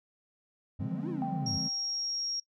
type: exponential two-way sweep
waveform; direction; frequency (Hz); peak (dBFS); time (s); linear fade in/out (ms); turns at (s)
triangle; up then down; 86.9 to 370 to 86.9; -33; 0.79-1.58; 5; 1.09
type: chord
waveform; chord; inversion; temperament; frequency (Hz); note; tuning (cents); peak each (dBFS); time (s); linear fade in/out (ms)
triangle; D half-diminished seventh; none; equal; 146.83 / 174.61 / 207.7 / 261.6; D3 / F3 / Ab3 / C4; 0 / 0 / 0 / 0; -37; 0.79-1.69; 20
type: tone with exponential decay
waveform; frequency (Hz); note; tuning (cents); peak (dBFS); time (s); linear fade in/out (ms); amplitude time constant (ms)
sine; 784; G5; 0; -32; 1.22-2.24; 0; 220
type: tone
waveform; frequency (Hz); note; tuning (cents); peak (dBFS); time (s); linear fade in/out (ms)
sine; 5588; F8; 0; -31; 1.46-2.4; 5
effects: noise-tail reverb RT60 0.1 s tail -21 dB re dry + tanh soft clip ceiling -19 dBFS